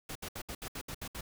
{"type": "noise bursts", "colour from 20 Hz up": "pink", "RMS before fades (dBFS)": -41, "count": 9, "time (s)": [0.09, 1.21], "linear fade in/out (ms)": 5, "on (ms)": 64, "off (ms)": 68, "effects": []}